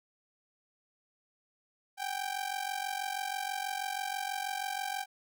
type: ring-modulated tone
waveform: sawtooth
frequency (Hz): 784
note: G5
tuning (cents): 0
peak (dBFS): -27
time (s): 1.97-5.06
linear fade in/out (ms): 50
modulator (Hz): 23.1
effects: none